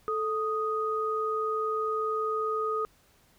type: tone pair together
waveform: sine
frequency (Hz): 437.5 / 1244.5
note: A4 / D#6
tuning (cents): -10 / 0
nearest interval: octave + tritone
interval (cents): 1810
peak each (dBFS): -30 / -29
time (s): 0.08-2.85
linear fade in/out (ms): 0
effects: pink hiss -63 dBFS RMS until 3.38 s